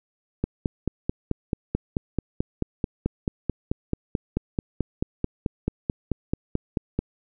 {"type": "click train", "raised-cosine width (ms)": 3, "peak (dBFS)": -10, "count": 31, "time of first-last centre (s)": [0.44, 6.99], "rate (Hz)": 4.58, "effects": []}